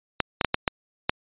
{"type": "clicks", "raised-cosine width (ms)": 0.3, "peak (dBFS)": -4, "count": 6, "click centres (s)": [0.203, 0.412, 0.447, 0.544, 0.678, 1.095], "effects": ["resampled to 8000 Hz"]}